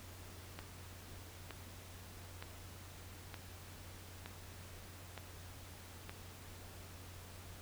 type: click train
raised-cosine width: 0.3 ms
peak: -29 dBFS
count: 7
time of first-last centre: 0.59-6.095 s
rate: 1.09 Hz
effects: added 90 Hz sine -53 dBFS peak until 7.61 s + pink hiss -55 dBFS RMS until 7.61 s

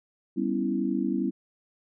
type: chord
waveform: sine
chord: C# half-diminished seventh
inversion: second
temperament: equal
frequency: 196 / 246.9 / 277.2 / 329.6 Hz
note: G3 / B3 / C#4 / E4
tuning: 0 / 0 / 0 / 0 cents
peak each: -30 dBFS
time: 0.36-1.31 s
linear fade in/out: 20 ms
effects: none

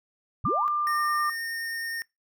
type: linear sweep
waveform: sine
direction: up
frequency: 71 to 1222 Hz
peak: -27 dBFS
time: 0.44-0.68 s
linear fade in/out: 0 ms
type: tone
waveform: sine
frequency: 1193 Hz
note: D6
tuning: 27 cents sharp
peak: -23 dBFS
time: 0.45-1.3 s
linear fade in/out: 5 ms
type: tone with vibrato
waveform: square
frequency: 1833 Hz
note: A#6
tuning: 30 cents flat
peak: -31 dBFS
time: 0.87-2.02 s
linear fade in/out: 0 ms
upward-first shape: triangle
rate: 9.5 Hz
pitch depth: 8 cents each way
effects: noise-tail reverb RT60 0.2 s tail -24 dB re dry

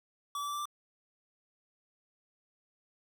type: tone with pitch steps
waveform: square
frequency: 1149 / 1156.3 / 1163.7 / 1171.1 / 1178.6 Hz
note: D6 / D6 / D6 / D6 / D6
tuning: -38 / -27 / -16 / -5 / +6 cents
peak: -35 dBFS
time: 0.35-0.655 s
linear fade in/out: 2 ms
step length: 61 ms
effects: none

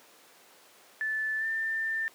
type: tone with pitch glide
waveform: sine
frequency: 1750 to 1789.9 Hz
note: A6 to A6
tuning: -10 to +29 cents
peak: -28 dBFS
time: 1.01-2.08 s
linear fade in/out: 0 ms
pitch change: +39 cents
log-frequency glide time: 1.38-1.46 s
effects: pink hiss -56 dBFS RMS until 2.14 s + high-pass 400 Hz 12 dB/octave

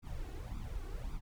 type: noise with flanger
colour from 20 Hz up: brown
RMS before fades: -41 dBFS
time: 0.02-1.21 s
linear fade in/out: 50 ms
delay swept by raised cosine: 0.83 to 2.73 ms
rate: 1.8 Hz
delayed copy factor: +0.75
effects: none

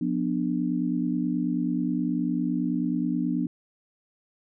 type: chord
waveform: sine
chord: B diminished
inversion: second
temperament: just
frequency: 177.8 / 246.9 / 296.3 Hz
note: F3 / B3 / D4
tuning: +31 / 0 / +15 cents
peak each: -29 / -27 / -28 dBFS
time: 0.01-3.47 s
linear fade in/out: 5 ms
effects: none

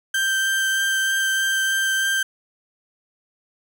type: tone with vibrato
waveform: 35% pulse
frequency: 1568 Hz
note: G6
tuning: in tune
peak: -17 dBFS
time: 0.14-2.23 s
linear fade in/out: 5 ms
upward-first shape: triangle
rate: 3.2 Hz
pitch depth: 10 cents each way
effects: none

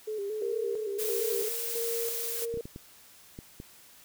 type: tone with vibrato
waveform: sine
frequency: 415.3 Hz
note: G#4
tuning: in tune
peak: -31 dBFS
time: 0.07-1.49 s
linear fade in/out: 10 ms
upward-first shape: square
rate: 4.4 Hz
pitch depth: 65 cents each way
type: tone with tremolo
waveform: sine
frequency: 463.9 Hz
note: A#4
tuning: 8 cents flat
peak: -31 dBFS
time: 0.42-2.61 s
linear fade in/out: 2 ms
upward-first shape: square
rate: 1.5 Hz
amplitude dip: 65%
type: noise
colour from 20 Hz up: blue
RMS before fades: -34 dBFS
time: 0.98-2.46 s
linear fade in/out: 20 ms
type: clicks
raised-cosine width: 3 ms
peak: -28 dBFS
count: 6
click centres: 2.541 / 2.573 / 2.655 / 2.761 / 3.389 / 3.601 s
effects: white hiss -55 dBFS RMS until 4.04 s

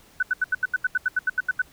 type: tone bursts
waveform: sine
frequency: 1500 Hz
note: F#6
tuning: 23 cents sharp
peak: -18 dBFS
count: 14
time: 0.2-1.619 s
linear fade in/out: 5 ms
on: 28 ms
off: 79 ms
effects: pink hiss -54 dBFS RMS until 1.72 s

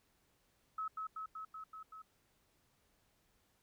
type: tone with echo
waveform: sine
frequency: 1289 Hz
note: E6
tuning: 39 cents flat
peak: -37 dBFS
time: 0.78-0.88 s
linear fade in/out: 5 ms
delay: 190 ms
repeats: 6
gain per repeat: -2 dB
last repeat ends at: 2.02 s
effects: pink hiss -75 dBFS RMS until 3.62 s

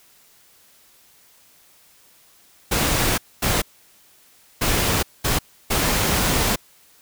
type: noise bursts at uneven times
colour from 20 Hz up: pink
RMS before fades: -20 dBFS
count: 5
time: 2.71-3.18 / 3.42-3.62 / 4.61-5.03 / 5.24-5.39 / 5.7-6.56 s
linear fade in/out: 10 ms
effects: white hiss -54 dBFS RMS until 7.01 s

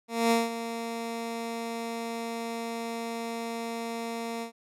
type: tone with ADSR envelope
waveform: 15% pulse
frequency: 230.7 Hz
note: A#3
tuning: 18 cents flat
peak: -14 dBFS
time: 0.08-4.52 s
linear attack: 230 ms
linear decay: 180 ms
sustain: -12 dB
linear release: 100 ms
effects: low-pass 12000 Hz 12 dB/octave

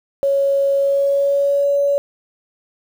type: tone with pitch glide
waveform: sine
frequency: 554.4 to 565.4 Hz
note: C#5 to C#5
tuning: 0 to +34 cents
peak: -13 dBFS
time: 0.23-1.98 s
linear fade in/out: 0 ms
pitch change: +34 cents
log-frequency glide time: 0.76-1.67 s
effects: 7-bit

